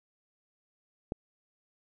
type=click; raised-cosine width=2 ms; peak=-19 dBFS; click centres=1.121 s; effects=none